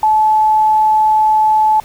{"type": "tone", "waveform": "sine", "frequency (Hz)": 864, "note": "A5", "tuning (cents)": -32, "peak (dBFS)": -8, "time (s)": [0.03, 1.8], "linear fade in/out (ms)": 2, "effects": ["pink hiss -40 dBFS RMS until 1.84 s"]}